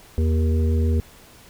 harmonic tone with a mistuned harmonic, 78.8 Hz, D#2, 23 cents sharp, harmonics 1 / 3 / 5 / 6, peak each -17 / -27 / -31 / -33 dBFS, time 0.18-1 s, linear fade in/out 0 ms, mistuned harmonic 1, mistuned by +47 cents, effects pink hiss -48 dBFS RMS until 1.49 s

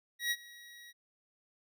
25% pulse tone with ADSR envelope, 1907 Hz, A#6, 39 cents sharp, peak -25 dBFS, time 0.19-0.93 s, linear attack 120 ms, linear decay 48 ms, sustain -22 dB, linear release 32 ms, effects none

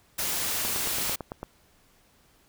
white noise, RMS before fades -29 dBFS, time 0.18-1.16 s, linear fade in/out 10 ms
click train, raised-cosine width 1 ms, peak -20 dBFS, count 8, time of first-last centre 0.65-1.43 s, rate 8.97 Hz
effects pink hiss -62 dBFS RMS until 2.48 s

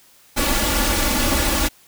pink noise with comb filter, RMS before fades -19 dBFS, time 0.36-1.69 s, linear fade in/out 20 ms, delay 3.5 ms, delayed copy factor +0.9, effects white hiss -52 dBFS RMS until 1.87 s

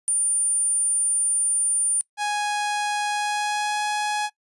sine tone, 9220 Hz, D9, 33 cents flat, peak -19 dBFS, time 0.08-2.01 s, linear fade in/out 0 ms
sawtooth tone with pitch glide, 830.6 to 838.3 Hz, G#5 to G#5, 0 to +16 cents, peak -19 dBFS, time 2.17-4.3 s, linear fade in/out 50 ms, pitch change +16 cents, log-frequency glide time 3.11-3.81 s
effects noise-tail reverb RT60 0.1 s tail -21 dB re dry + resampled to 24000 Hz

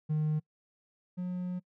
triangle tone pair in turn, 153.5 / 180.4 Hz, D#3 / F#3, -23 / -44 cents, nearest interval minor third, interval 279 cents, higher second, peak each -24 / -30 dBFS, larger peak first, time 0.09-0.4 / 1.17-1.6 s, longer second, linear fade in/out 20 ms, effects noise-tail reverb RT60 0.1 s tail -26 dB re dry + tanh soft clip ceiling -21 dBFS

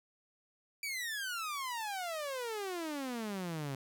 sawtooth exponential sweep, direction down, 2340 to 132.3 Hz, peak -33 dBFS, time 0.83-3.75 s, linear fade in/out 2 ms, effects none

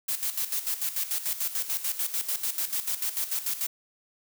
blue noise with tremolo, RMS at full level -28 dBFS, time 0.08-3.67 s, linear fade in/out 10 ms, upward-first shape square, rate 6.8 Hz, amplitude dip 70%, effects none

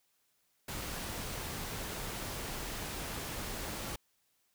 pink noise, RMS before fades -40 dBFS, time 0.68-3.96 s, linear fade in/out 5 ms, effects white hiss -75 dBFS RMS until 4.54 s

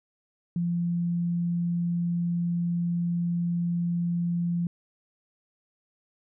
sine tone, 172.4 Hz, F3, 22 cents flat, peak -24 dBFS, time 0.56-4.67 s, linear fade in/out 2 ms, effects none

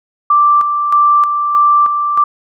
sine tone with tremolo, 1174.7 Hz, D6, in tune, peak -6 dBFS, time 0.3-2.24 s, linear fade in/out 5 ms, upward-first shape square, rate 1.6 Hz, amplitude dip 50%, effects none

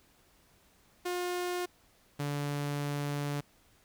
sawtooth tone pair in turn, 356.9 / 144.44 Hz, F4 / D3, +38 / -28 cents, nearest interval octave + major third, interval 1566 cents, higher first, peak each -28 dBFS, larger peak neither, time 1.05-1.66 / 2.19-3.41 s, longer second, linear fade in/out 10 ms, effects pink hiss -65 dBFS RMS until 3.84 s

